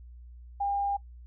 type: tone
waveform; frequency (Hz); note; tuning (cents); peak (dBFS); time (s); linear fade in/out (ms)
sine; 803; G5; +41; -26; 0.6-0.97; 10
effects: noise-tail reverb RT60 0.1 s tail -21 dB re dry + added 60 Hz sine -45 dBFS peak until 1.26 s